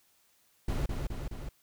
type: noise with echo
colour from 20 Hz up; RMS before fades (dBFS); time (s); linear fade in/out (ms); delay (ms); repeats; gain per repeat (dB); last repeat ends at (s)
brown; -30; 0.68-0.86; 5; 210; 3; -3; 1.49
effects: white hiss -68 dBFS RMS until 1.62 s